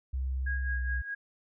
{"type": "tone with pitch glide", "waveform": "sine", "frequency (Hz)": [65.41, 62.93], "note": ["C2", "B1"], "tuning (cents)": [0, 33], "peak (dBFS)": -29, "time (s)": [0.13, 1.02], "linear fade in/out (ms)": 10, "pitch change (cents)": -67, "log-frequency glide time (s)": [0.62, 0.77]}
{"type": "tone with tremolo", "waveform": "sine", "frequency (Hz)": 1642, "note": "G#6", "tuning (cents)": -20, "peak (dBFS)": -32, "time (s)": [0.46, 1.15], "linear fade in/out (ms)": 10, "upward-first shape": "sine", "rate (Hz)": 4.8, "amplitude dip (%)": 65}
{"effects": []}